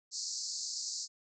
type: band-pass noise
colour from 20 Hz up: pink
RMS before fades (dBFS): -39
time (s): 0.11-1.08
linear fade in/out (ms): 50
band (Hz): 4300 to 7500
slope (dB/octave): 96
effects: none